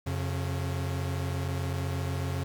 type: tone pair together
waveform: 45% pulse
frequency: 89.3 / 137.43 Hz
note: F2 / C#3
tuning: +39 / -15 cents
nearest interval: perfect fifth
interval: 746 cents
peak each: -31 / -33 dBFS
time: 0.06-2.44 s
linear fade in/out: 10 ms
effects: 10-bit